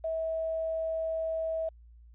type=tone with quantisation; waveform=sine; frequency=647 Hz; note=E5; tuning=32 cents flat; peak=-29 dBFS; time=0.04-1.69 s; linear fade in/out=5 ms; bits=9; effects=added 58 Hz sine -51 dBFS peak until 2.14 s + resampled to 8000 Hz